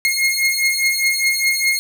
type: beating tone pair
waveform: sawtooth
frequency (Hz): 2146 / 2150.9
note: C7 / C7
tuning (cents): +43 / +47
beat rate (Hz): 4.9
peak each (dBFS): -15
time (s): 0.05-1.79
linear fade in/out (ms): 0
effects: none